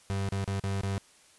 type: tone with dropouts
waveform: 35% pulse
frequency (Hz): 98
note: G2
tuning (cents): 0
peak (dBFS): -27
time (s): 0.1-0.98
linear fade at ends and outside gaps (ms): 0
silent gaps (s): 0.289-0.322 / 0.443-0.477 / 0.597-0.638 / 0.812-0.834
effects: white hiss -59 dBFS RMS until 1.38 s + resampled to 24000 Hz

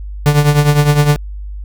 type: tone with tremolo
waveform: 45% pulse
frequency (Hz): 146.83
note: D3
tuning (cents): 0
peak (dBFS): -5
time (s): 0.26-1.16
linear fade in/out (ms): 0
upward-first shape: triangle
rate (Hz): 9.8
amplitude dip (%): 75
effects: added 50 Hz sine -23 dBFS peak until 1.64 s

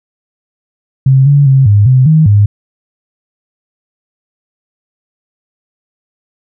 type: tone with pitch steps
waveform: sine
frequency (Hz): 133.5 / 142.6 / 134.3 / 102.6 / 129.3 / 157.3 / 102.8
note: C3 / C#3 / C3 / G#2 / C3 / D#3 / G#2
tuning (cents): +35 / +49 / +46 / -21 / -20 / +19 / -17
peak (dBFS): -3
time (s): 1.06-2.46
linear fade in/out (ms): 5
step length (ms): 200
effects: none

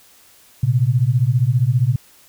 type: beating tone pair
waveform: sine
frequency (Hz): 116.54 / 131.54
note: A#2 / C3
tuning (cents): 0 / +10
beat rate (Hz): 15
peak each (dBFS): -16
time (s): 0.63-1.96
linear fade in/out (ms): 5
effects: white hiss -50 dBFS RMS until 2.28 s

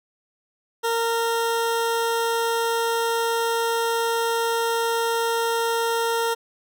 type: tone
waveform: 20% pulse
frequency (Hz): 461.2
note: A#4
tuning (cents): -19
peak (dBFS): -16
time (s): 0.83-6.35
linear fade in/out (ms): 20
effects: none

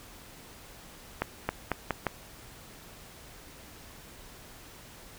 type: accelerating click train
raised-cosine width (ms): 0.5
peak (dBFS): -12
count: 5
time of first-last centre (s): 1.22-2.067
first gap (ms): 270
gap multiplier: 0.84
effects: pink hiss -50 dBFS RMS until 5.18 s

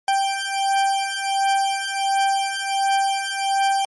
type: beating tone pair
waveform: 40% pulse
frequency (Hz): 784 / 785.4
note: G5 / G5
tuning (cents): 0 / +3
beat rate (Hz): 1.4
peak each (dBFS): -21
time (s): 0.08-3.85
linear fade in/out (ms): 2
effects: MP3 48 kbps

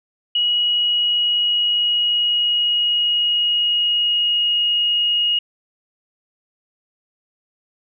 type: tone with pitch glide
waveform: sine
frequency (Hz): 2908 to 2875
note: F#7 to F7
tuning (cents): -31 to +50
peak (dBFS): -15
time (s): 0.35-5.39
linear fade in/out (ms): 5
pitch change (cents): -19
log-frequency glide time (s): 0.62-4.61
effects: none

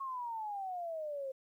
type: exponential sweep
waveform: sine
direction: down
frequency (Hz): 1100 to 524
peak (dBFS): -37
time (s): 0-1.32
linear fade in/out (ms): 10
effects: 12-bit

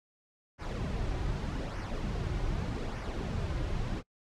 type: noise with flanger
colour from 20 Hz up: brown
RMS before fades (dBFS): -34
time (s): 0.58-4.03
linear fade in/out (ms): 50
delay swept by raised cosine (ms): 0.25 to 4.55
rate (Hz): 0.83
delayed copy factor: -0.5
effects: noise-tail reverb RT60 0.1 s tail -25 dB re dry + low-pass 6000 Hz 12 dB/octave

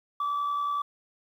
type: tone with amplitude modulation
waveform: sine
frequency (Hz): 1155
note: D6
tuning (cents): -29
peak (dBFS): -22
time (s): 0.2-0.82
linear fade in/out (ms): 5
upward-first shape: sine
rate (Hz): 70.6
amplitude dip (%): 45
effects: tanh soft clip ceiling -24 dBFS + 10-bit

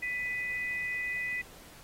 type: tone pair together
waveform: sine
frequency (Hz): 1987.4 / 2504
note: B6 / D#7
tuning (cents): +10 / +10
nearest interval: major third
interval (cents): 400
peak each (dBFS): -32 / -38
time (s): 0.02-1.42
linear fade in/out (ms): 10
effects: pink hiss -53 dBFS RMS until 1.83 s + AAC 48 kbps

